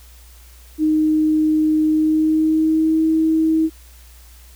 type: tone with pitch glide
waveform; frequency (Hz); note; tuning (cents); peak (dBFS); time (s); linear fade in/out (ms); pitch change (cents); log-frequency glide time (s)
sine; 310 to 319.1; D#4 to D#4; -6 to +44; -13; 0.78-3.7; 50; +50; 1.87-3.04
effects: added 60 Hz sine -42 dBFS peak until 4.55 s + white hiss -49 dBFS RMS until 4.55 s